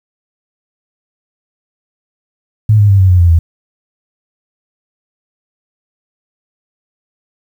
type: tone with pitch steps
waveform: sine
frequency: 107.6 / 102.98 / 98.56 / 94.32 / 90.27 / 86.39 / 82.68 Hz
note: A2 / G#2 / G2 / F#2 / F#2 / F2 / E2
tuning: -38 / -14 / +10 / +34 / -42 / -18 / +6 cents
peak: -4 dBFS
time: 2.69-3.39 s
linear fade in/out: 5 ms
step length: 100 ms
effects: 7-bit